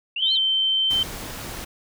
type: linear two-way sweep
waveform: sine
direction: up then down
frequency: 2659 to 4320 to 3106 Hz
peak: -24 dBFS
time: 0.16-0.39 s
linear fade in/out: 5 ms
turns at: 0.34 s
type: tone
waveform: sine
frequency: 3103 Hz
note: G7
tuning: 18 cents flat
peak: -18 dBFS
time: 0.22-1.03 s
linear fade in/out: 2 ms
type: noise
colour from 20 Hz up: pink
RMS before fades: -34 dBFS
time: 0.9-1.65 s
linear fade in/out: 10 ms
effects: none